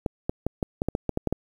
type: clicks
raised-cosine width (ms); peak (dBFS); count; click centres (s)
2; -11; 11; 0.062 / 0.295 / 0.466 / 0.628 / 0.819 / 0.886 / 0.951 / 1.093 / 1.174 / 1.273 / 1.326
effects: 8-bit